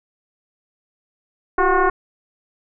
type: tone with frequency modulation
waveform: sine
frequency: 349.2 Hz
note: F4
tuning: in tune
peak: -13 dBFS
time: 1.58-1.9 s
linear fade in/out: 5 ms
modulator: 366 Hz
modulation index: 3.2
effects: none